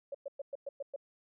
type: tone bursts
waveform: sine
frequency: 558 Hz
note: C#5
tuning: 11 cents sharp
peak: -36 dBFS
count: 7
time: 0.12-0.962 s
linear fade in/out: 5 ms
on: 26 ms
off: 110 ms
effects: none